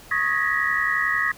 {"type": "tone cluster", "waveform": "sine", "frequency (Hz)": [1109, 1248, 1676, 1869, 1940], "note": ["C#6", "D#6", "G#6", "A#6", "B6"], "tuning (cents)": [0, 5, 15, 4, -31], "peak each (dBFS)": [-31, -28, -26, -25, -24], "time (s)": [0.11, 1.32], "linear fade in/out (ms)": 5, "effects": ["pink hiss -46 dBFS RMS until 1.37 s"]}